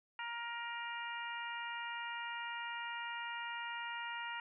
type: harmonic tone with a mistuned harmonic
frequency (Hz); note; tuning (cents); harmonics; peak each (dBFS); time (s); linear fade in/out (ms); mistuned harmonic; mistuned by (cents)
470; A#4; +14; 2 / 3 / 4 / 5 / 6; -44 / -46 / -46 / -50 / -48; 0.19-4.4; 2; 5; +18
effects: none